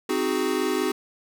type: chord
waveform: square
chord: Ab dominant seventh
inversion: first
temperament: equal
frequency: 261.6 / 311.1 / 370 / 415.3 Hz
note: C4 / Eb4 / Gb4 / Ab4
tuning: 0 / 0 / 0 / 0 cents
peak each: -30 / -30 / -27 / -29 dBFS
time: 0.09-0.92 s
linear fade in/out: 5 ms
effects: none